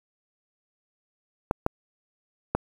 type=clicks; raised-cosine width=1 ms; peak=-8 dBFS; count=3; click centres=1.511 / 1.664 / 2.55 s; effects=7-bit